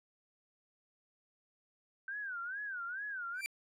sine tone with vibrato, 1526 Hz, G6, 47 cents flat, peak -38 dBFS, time 2.08-3.41 s, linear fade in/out 2 ms, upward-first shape sine, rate 2.3 Hz, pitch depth 180 cents each way
40% pulse tone with exponential growth, 2349 Hz, D7, in tune, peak -30 dBFS, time 3.34-3.46 s, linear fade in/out 0 ms, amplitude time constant 24 ms
effects resampled to 32000 Hz

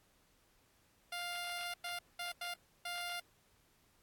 10% pulse tone bursts at uneven times, 701 Hz, F5, 6 cents sharp, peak -31 dBFS, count 5, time 1.12-1.74 / 1.84-1.99 / 2.19-2.32 / 2.41-2.54 / 2.85-3.2 s, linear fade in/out 5 ms, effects pink hiss -71 dBFS RMS until 4.02 s + AAC 64 kbps

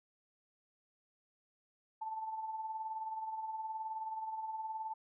sine tone with tremolo, 880 Hz, A5, in tune, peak -36 dBFS, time 2.01-4.94 s, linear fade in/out 10 ms, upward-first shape sine, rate 19 Hz, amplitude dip 50%, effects none

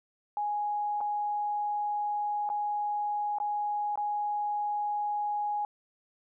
sine tone with dropouts, 830.6 Hz, G#5, in tune, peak -28 dBFS, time 0.37-5.65 s, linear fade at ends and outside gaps 1 ms, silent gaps 1.006-1.011 / 2.491-2.5 / 3.385-3.401 / 3.957-3.975 s, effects none

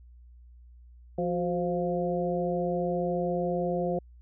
harmonic tone with a mistuned harmonic, 174.61 Hz, F3, in tune, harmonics 1 / 2 / 3 / 4, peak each -31 / -32 / -30 / -34 dBFS, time 1.18-3.99 s, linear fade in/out 5 ms, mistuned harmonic 2, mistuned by +69 cents, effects added 60 Hz sine -49 dBFS peak until 4.21 s

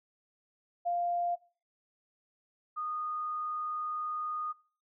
sine tone pair in turn, 698 / 1231.9 Hz, F5 / D#6, -1 / -18 cents, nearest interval minor seventh, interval 983 cents, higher second, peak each -28 / -33 dBFS, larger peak first, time 0.85-1.36 / 2.76-4.53 s, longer second, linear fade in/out 20 ms, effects noise-tail reverb RT60 0.4 s tail -20 dB re dry

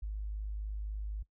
sine tone, 51.91 Hz, G#1, in tune, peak -35 dBFS, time 0.02-1.23 s, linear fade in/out 10 ms, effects noise-tail reverb RT60 0.1 s tail -19 dB re dry

